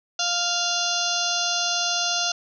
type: harmonic tone with a mistuned harmonic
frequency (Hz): 698.5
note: F5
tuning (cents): 0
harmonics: 1 / 2 / 4 / 5 / 6 / 7 / 8 / 9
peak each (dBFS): -30 / -30 / -30 / -30 / -30 / -30 / -30 / -30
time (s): 0.19-2.32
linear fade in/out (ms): 5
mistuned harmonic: 5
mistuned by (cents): -23
effects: none